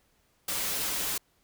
white noise with comb filter, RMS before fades -31 dBFS, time 0.48-1.18 s, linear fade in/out 5 ms, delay 8.1 ms, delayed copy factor -0.5, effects pink hiss -69 dBFS RMS until 1.43 s

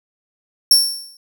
sawtooth tone with exponential decay, 5450 Hz, F8, 43 cents flat, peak -3 dBFS, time 0.71-1.17 s, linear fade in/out 2 ms, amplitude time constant 100 ms, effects none

